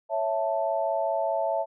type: chord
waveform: sine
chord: A major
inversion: first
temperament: equal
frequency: 554.4 / 659.3 / 880 Hz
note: C#5 / E5 / A5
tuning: 0 / 0 / 0 cents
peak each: -30 / -26 / -30 dBFS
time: 0.09-1.66 s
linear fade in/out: 50 ms
effects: none